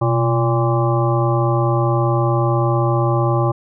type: harmonic tone with a mistuned harmonic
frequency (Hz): 115.6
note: A#2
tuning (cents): -14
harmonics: 1 / 3 / 5 / 7 / 9 / 10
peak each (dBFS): -16 / -21 / -23 / -24 / -26 / -26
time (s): 0.01-3.52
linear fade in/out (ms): 10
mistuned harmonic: 1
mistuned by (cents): +140
effects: none